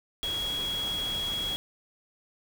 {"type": "tone in noise", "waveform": "sine", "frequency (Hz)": 3322, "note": "G#7", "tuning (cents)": 0, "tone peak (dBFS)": -29, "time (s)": [0.23, 1.56], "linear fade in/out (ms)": 0, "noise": "pink", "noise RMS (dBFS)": -39, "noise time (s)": [0.23, 1.56], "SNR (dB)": 7, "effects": []}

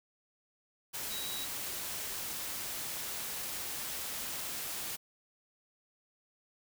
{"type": "tone in noise", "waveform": "sine", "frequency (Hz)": 3868, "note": "B7", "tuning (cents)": -37, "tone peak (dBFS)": -41, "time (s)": [1.1, 1.46], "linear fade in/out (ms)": 20, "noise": "white", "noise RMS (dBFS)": -39, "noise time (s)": [0.93, 4.97], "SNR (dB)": -5, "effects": []}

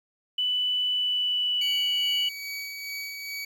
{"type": "tone with pitch glide", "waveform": "sine", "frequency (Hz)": [2984, 2948], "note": ["F#7", "F#7"], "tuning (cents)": [14, -7], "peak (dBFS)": -23, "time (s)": [0.38, 2.29], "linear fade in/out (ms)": 5, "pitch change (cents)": -21, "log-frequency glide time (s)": [0.91, 1.92]}
{"type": "tone with tremolo", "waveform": "25% pulse", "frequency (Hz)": 2268, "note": "C#7", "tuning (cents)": 39, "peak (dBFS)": -28, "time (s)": [1.61, 3.45], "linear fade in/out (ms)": 5, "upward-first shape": "sine", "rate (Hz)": 2.4, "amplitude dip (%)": 35}
{"effects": ["9-bit"]}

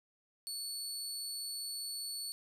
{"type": "tone", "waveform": "25% pulse", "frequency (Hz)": 4435, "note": "C#8", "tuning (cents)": 0, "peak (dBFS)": -34, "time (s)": [0.47, 2.32], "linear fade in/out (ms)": 0, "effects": []}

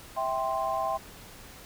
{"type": "chord", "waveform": "sine", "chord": "C major", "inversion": "first", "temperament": "just", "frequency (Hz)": [654.1, 784.9, 1046.5], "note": ["E5", "G5", "C6"], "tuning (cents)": [-14, 2, 0], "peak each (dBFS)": -31, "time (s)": [0.16, 0.98], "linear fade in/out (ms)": 20, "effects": ["pink hiss -48 dBFS RMS until 1.65 s"]}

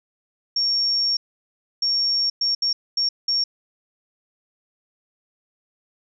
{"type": "tone bursts at uneven times", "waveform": "sine", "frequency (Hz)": 5520, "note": "F8", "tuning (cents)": -21, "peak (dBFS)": -18, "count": 6, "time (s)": [[0.56, 1.17], [1.82, 2.3], [2.41, 2.55], [2.62, 2.73], [2.97, 3.09], [3.28, 3.44]], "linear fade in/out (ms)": 5, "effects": []}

